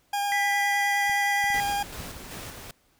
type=tone with vibrato; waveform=40% pulse; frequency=810 Hz; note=G#5; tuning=43 cents flat; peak=-24 dBFS; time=0.13-1.83 s; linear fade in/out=5 ms; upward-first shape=sine; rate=9.7 Hz; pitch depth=10 cents each way
type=tone; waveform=triangle; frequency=1975.5 Hz; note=B6; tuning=in tune; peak=-23 dBFS; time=0.32-1.6 s; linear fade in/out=0 ms
type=clicks; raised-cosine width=5 ms; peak=-33 dBFS; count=6; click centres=1.096 / 1.441 / 1.503 / 2.003 / 2.055 / 2.373 s
type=noise with tremolo; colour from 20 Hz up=pink; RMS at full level=-38 dBFS; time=1.54-2.71 s; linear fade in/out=2 ms; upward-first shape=square; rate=2.6 Hz; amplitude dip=35%
effects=pink hiss -65 dBFS RMS until 2.99 s